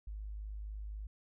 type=tone; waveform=sine; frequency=51.91 Hz; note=G#1; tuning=in tune; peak=-40 dBFS; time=0.07-1.07 s; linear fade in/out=5 ms; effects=none